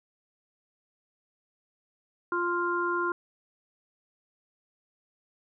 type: harmonic tone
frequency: 349.2 Hz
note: F4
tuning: in tune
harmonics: 1 / 3 / 4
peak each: -30 / -30 / -30 dBFS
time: 2.32-3.12 s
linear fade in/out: 2 ms
effects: none